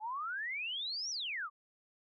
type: exponential two-way sweep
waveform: sine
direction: up then down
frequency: 830.6 to 5920 to 1112 Hz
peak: -36 dBFS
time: 0-1.5 s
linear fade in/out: 50 ms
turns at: 1.1 s
effects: none